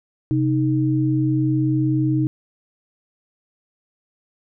sine tone pair together, 130.8 / 311.1 Hz, C3 / D#4, 0 / 0 cents, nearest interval octave + minor third, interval 1500 cents, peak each -19 dBFS, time 0.31-2.27 s, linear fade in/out 0 ms, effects none

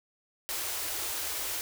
white band-stop noise, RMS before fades -34 dBFS, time 0.49-1.61 s, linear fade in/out 0 ms, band 110 to 290 Hz, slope 96 dB/octave, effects none

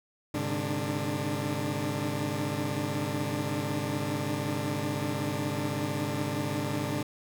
20% pulse tone cluster, 103.7 / 134 / 150 / 294.7 Hz, G#2 / C3 / D3 / D4, -2 / +42 / +37 / +6 cents, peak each -30 dBFS, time 0.34-7.03 s, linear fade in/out 5 ms, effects none

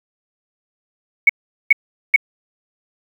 sine tone bursts, 2217 Hz, C#7, in tune, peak -5 dBFS, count 3, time 1.27-2.162 s, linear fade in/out 5 ms, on 24 ms, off 410 ms, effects 7-bit

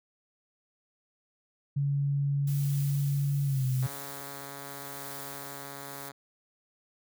sine tone with pitch glide, 141.2 to 128.74 Hz, C#3 to C3, +32 to -28 cents, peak -25 dBFS, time 1.76-3.87 s, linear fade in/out 10 ms, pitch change -160 cents, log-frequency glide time 3.44-3.67 s
blue noise with tremolo, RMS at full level -42 dBFS, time 2.47-6.09 s, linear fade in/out 5 ms, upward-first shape triangle, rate 0.84 Hz, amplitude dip 50%
5% pulse tone, 139.8 Hz, C#3, 15 cents sharp, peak -30 dBFS, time 3.82-6.12 s, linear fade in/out 10 ms
effects none

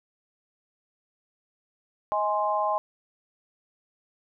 sine chord, Ab major, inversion second, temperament equal with one note detuned, 630.6 / 830.6 / 1046.5 Hz, Eb5 / Ab5 / C6, +23 / 0 / 0 cents, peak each -28 / -27 / -27 dBFS, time 2.12-2.78 s, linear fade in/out 0 ms, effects none

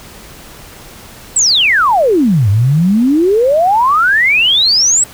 sine exponential two-way sweep, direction down then up, 8200 to 96 to 8030 Hz, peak -7 dBFS, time 1.36-5.04 s, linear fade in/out 5 ms, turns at 2.49 s, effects pink hiss -35 dBFS RMS until 5.13 s

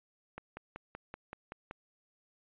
click train, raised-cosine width 0.5 ms, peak -27 dBFS, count 8, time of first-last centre 0.38-1.711 s, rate 5.26 Hz, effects resampled to 8000 Hz

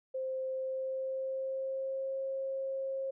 sine tone with pitch glide, 523.3 to 536.5 Hz, C5 to C5, 0 to +43 cents, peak -33 dBFS, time 0.14-3.11 s, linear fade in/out 10 ms, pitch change +43 cents, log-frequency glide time 0.46-2.19 s, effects none

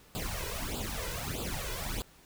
pink noise with flanger, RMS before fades -36 dBFS, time 0.15-2.02 s, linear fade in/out 0 ms, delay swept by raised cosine 0.25 to 2.05 ms, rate 1.6 Hz, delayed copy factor +0.85, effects pink hiss -59 dBFS RMS until 2.25 s

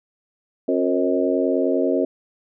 harmonic tone with a mistuned harmonic, 90.1 Hz, F#2, 45 cents flat, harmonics 3 / 4 / 5 / 6 / 7, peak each -22 / -23 / -24 / -25 / -25 dBFS, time 0.68-2.05 s, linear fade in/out 5 ms, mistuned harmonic 5, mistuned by +43 cents, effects none

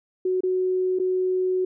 sine tone with dropouts, 370 Hz, F#4, in tune, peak -20 dBFS, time 0.25-1.65 s, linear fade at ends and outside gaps 5 ms, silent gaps 0.407-0.434 / 0.989-0.997 s, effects none

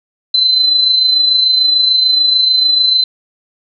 sine tone with amplitude modulation, 4051 Hz, B7, 43 cents sharp, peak -6 dBFS, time 0.34-3.04 s, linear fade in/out 5 ms, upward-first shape sine, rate 26.8 Hz, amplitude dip 45%, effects none

